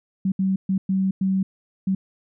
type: tone bursts at uneven times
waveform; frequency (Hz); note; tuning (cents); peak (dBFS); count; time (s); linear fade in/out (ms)
sine; 191; G3; -45; -18; 6; 0.25-0.32 / 0.39-0.56 / 0.69-0.78 / 0.89-1.11 / 1.21-1.43 / 1.87-1.95; 5
effects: none